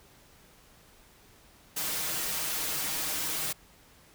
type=noise with comb filter; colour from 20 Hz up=white; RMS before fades=-32 dBFS; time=1.76-3.53 s; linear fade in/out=10 ms; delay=6.4 ms; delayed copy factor=+0.95; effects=pink hiss -58 dBFS RMS until 4.14 s